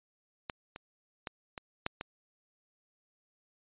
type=clicks; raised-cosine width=0.3 ms; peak=-19 / -27 / -21 / -24 / -15 / -21 dBFS; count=6; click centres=0.498 / 0.761 / 1.272 / 1.578 / 1.864 / 2.011 s; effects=resampled to 8000 Hz